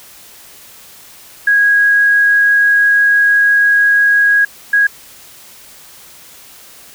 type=tone bursts at uneven times; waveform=sine; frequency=1649 Hz; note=G#6; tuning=13 cents flat; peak=-7 dBFS; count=2; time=1.47-4.45 / 4.73-4.87 s; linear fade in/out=5 ms; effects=white hiss -39 dBFS RMS until 6.94 s